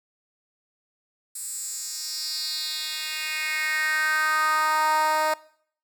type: tone with high-pass filter sweep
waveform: 10% pulse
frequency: 310.1 Hz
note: D#4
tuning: 6 cents flat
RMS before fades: -26 dBFS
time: 1.35-5.34 s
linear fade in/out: 5 ms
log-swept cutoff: 8900 to 710 Hz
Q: 3.5
effects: noise-tail reverb RT60 0.6 s tail -21 dB re dry